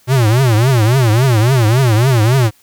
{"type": "tone with vibrato", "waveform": "square", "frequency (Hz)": 120, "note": "B2", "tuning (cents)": -49, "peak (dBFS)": -9, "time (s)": [0.07, 2.51], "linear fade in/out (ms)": 50, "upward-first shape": "triangle", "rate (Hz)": 3.6, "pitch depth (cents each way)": 260, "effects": ["white hiss -51 dBFS RMS until 2.62 s"]}